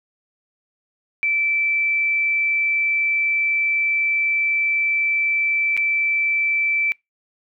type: tone with dropouts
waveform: sine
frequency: 2326 Hz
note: D7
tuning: 17 cents flat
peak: -17 dBFS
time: 1.23-6.92 s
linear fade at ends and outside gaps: 0 ms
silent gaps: 5.767-5.775 s
effects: noise-tail reverb RT60 0.2 s tail -26 dB re dry